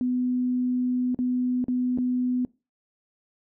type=tone with dropouts; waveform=sine; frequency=250 Hz; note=B3; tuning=21 cents sharp; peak=-22 dBFS; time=0.01-2.45 s; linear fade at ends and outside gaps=1 ms; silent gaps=1.146-1.189 / 1.642-1.683 / 1.976-1.985 s; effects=noise-tail reverb RT60 0.3 s tail -23 dB re dry